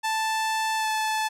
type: tone with pitch glide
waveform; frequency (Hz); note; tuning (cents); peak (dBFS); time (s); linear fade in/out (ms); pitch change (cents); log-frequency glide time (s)
sawtooth; 880 to 870.4; A5 to A5; 0 to -19; -20; 0.03-1.29; 20; -19; 0.77-0.88
effects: low-pass 11000 Hz 12 dB/octave